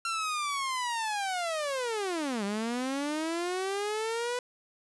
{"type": "linear two-way sweep", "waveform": "sawtooth", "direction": "down then up", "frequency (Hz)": [1370, 196, 497.2], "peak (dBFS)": -26, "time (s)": [0.05, 4.39], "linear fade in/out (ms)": 2, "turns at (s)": 2.44, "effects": ["resampled to 24000 Hz", "9-bit"]}